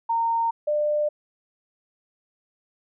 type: tone pair in turn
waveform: sine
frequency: 920 / 597.3 Hz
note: A#5 / D5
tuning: -23 / +29 cents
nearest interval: perfect fifth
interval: 748 cents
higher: first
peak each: -20 dBFS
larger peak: neither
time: 0.09-0.51 / 0.67-1.09 s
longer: neither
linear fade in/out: 10 ms
effects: none